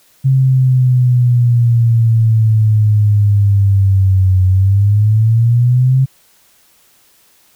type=exponential two-way sweep; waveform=sine; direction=down then up; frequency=134 to 92.5 to 134 Hz; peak=-7 dBFS; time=0.24-6.06 s; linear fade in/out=20 ms; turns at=4.45 s; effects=white hiss -51 dBFS RMS until 7.55 s